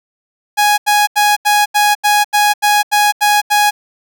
sawtooth tone bursts, 830.6 Hz, G#5, in tune, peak -5 dBFS, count 11, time 0.57-3.71 s, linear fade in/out 20 ms, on 210 ms, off 83 ms, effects none

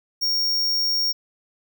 square tone, 5550 Hz, F8, 12 cents flat, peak -20 dBFS, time 0.21-1.13 s, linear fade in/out 20 ms, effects none

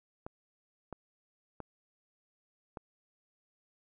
clicks, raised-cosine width 1 ms, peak -27 dBFS, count 4, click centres 0.265 / 0.927 / 1.603 / 2.772 s, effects none

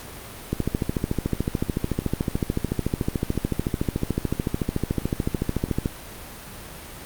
two click trains, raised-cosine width 3 ms, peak -24 / -9 dBFS, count 15 / 74, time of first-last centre 1.02-5.687 / 0.53-5.858 s, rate 3 / 13.7 Hz, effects pink hiss -39 dBFS RMS until 7.05 s + Opus 48 kbps

